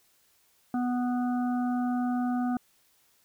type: harmonic tone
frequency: 246.9 Hz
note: B3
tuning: in tune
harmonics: 1 / 3 / 5 / 6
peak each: -26 / -34 / -42 / -45 dBFS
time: 0.74-2.57 s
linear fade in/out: 2 ms
effects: white hiss -66 dBFS RMS until 3.24 s